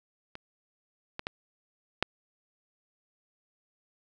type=clicks; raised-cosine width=0.3 ms; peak=-25 / -19 / -16 / -8 dBFS; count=4; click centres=0.354 / 1.194 / 1.269 / 2.026 s; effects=none